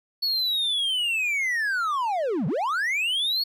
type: linear two-way sweep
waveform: triangle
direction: down then up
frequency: 4431 to 132.2 to 4431 Hz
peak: -21 dBFS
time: 0.22-3.44 s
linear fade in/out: 10 ms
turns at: 2.47 s
effects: none